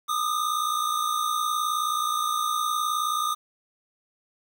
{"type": "tone pair together", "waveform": "square", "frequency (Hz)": [1205, 1264.2], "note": ["D6", "D#6"], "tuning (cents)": [44, 27], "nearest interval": "minor second", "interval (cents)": 83, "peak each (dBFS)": [-26, -30], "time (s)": [0.08, 3.35], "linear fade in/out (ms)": 20, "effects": ["9-bit"]}